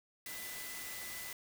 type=tone in noise; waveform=sine; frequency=2000 Hz; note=B6; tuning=21 cents sharp; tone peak=-49 dBFS; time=0.26-1.33 s; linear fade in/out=2 ms; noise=white; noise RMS=-45 dBFS; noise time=0.26-1.33 s; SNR=-7 dB; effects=none